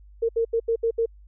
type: tone bursts at uneven times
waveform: sine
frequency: 458.1 Hz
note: A#4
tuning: 30 cents flat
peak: -19 dBFS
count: 6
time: 0.22-0.29 / 0.36-0.45 / 0.53-0.6 / 0.68-0.76 / 0.83-0.91 / 0.98-1.06 s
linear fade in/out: 10 ms
effects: added 50 Hz sine -46 dBFS peak until 1.27 s